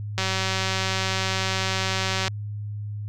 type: click train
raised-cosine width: 0.2 ms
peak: -8 dBFS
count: 400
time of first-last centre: 0.18-2.28 s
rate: 190 Hz
effects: added 104 Hz sine -29 dBFS peak until 3.08 s